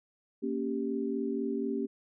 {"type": "chord", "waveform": "sine", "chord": "G diminished", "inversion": "first", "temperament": "equal", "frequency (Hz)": [233.1, 277.2, 392], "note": ["Bb3", "Db4", "G4"], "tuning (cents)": [0, 0, 0], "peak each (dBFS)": -34, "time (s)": [0.42, 1.87], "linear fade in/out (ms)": 20, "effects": []}